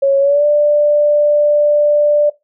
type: tone with pitch glide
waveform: sine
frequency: 551 to 590.5 Hz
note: C#5 to D5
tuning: -11 to +9 cents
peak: -8 dBFS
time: 0.02-2.3 s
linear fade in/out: 10 ms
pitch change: +120 cents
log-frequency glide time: 0.19-0.45 s
effects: noise-tail reverb RT60 0.2 s tail -19 dB re dry